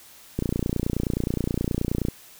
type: click train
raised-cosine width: 3 ms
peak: -11 dBFS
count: 51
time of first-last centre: 0.39-2.085 s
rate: 29.5 Hz
effects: white hiss -49 dBFS RMS until 2.39 s